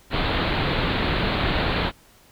pink low-pass noise, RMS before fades -23 dBFS, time 0.1-1.92 s, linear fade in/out 50 ms, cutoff 4300 Hz, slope 96 dB/octave, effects pink hiss -54 dBFS RMS until 2.31 s

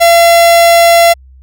45% pulse tone, 680 Hz, F5, 46 cents flat, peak -3 dBFS, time 0-1.14 s, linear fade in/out 20 ms, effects added 65 Hz sine -35 dBFS peak until 1.42 s

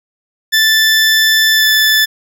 20% pulse tone with pitch glide, 1760 to 1747.8 Hz, A6 to A6, 0 to -12 cents, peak -3 dBFS, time 0.52-2.06 s, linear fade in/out 20 ms, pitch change -12 cents, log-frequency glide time 1.53-1.67 s, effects none

